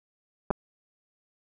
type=clicks; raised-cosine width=1 ms; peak=-12 dBFS; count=2; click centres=0.505 / 0.51 s; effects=none